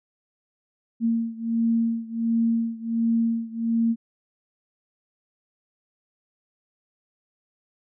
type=beating tone pair; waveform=sine; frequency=228.8 / 230.2 Hz; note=A#3 / A#3; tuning=-32 / -22 cents; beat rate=1.4 Hz; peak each=-23 / -25 dBFS; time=1-3.96 s; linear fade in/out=50 ms; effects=none